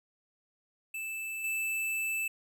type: tone with level steps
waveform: square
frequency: 2637 Hz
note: E7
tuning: in tune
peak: -36 / -31 dBFS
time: 0.94-2.28 s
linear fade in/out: 5 ms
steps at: 1.44 s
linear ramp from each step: 2 ms
effects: none